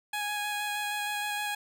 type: tone with vibrato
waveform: 15% pulse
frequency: 830.6 Hz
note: G#5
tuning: in tune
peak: -24 dBFS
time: 0.13-1.55 s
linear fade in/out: 5 ms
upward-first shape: square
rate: 6.4 Hz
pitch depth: 10 cents each way
effects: none